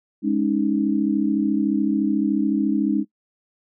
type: chord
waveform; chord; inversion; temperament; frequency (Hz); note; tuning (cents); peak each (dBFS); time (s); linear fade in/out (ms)
sine; Ab suspended fourth; none; equal; 207.7 / 277.2 / 311.1; Ab3 / Db4 / Eb4; 0 / 0 / 0; -22; 0.22-3.05; 50
effects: noise-tail reverb RT60 0.1 s tail -20 dB re dry